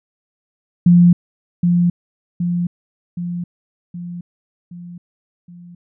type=tone with echo; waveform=sine; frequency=174.61 Hz; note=F3; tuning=in tune; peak=-6 dBFS; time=0.86-1.13 s; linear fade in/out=5 ms; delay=770 ms; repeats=6; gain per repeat=-5 dB; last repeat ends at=5.75 s; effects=none